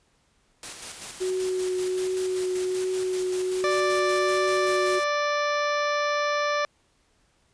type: noise with tremolo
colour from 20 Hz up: white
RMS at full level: -36 dBFS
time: 0.63-5.04 s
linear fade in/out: 2 ms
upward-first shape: square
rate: 5.2 Hz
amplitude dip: 40%
type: tone with vibrato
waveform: sine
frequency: 370 Hz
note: F#4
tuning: in tune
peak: -24 dBFS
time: 1.2-5 s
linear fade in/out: 20 ms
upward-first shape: triangle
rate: 1.3 Hz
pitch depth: 12 cents each way
type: harmonic tone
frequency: 587.3 Hz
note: D5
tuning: in tune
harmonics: 1 / 2 / 3 / 4 / 5 / 6 / 7 / 8 / 9 / 10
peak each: -26 / -27 / -31 / -34 / -45 / -40 / -40 / -51 / -40 / -44 dBFS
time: 3.64-6.65 s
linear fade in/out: 0 ms
effects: pink hiss -66 dBFS RMS until 7.53 s + resampled to 22050 Hz